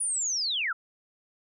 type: linear sweep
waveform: sine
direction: down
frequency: 9830 to 1245 Hz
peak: -26 dBFS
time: 0-0.73 s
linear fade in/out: 10 ms
effects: none